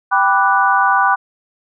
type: chord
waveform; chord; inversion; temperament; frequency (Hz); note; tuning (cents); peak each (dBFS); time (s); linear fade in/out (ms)
sine; G major seventh; none; equal; 784 / 987.8 / 1174.7 / 1480; G5 / B5 / D6 / F#6; 0 / 0 / 0 / 0; -16; 0.11-1.16; 20
effects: none